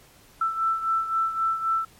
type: beating tone pair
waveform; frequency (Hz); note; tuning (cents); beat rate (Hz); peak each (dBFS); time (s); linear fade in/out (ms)
sine; 1328 / 1331.8; E6 / E6; +12 / +17; 3.8; -23 / -29; 0.41-1.85; 5
effects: pink hiss -54 dBFS RMS until 1.99 s + MP3 64 kbps